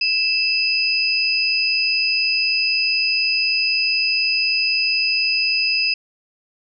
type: tone pair together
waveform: sine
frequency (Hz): 2637 / 4988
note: E7 / D#8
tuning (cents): 0 / +3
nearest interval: major seventh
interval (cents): 1103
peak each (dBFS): -19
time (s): 0.01-5.94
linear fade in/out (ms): 5
effects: none